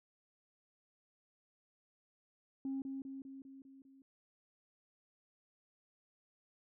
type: tone with echo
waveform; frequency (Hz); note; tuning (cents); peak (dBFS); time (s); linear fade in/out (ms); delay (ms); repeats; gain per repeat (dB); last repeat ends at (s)
sine; 269.5; C#4; -49; -35; 2.65-2.82; 2; 200; 6; -4; 4.02
effects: tanh soft clip ceiling -33 dBFS